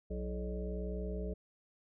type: harmonic tone with a mistuned harmonic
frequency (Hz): 61.1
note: B1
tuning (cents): -18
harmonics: 1 / 3 / 5 / 7 / 9 / 10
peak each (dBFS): -38 / -42 / -51 / -43 / -51 / -48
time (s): 0.1-1.34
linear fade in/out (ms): 10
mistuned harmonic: 5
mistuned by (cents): +110
effects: none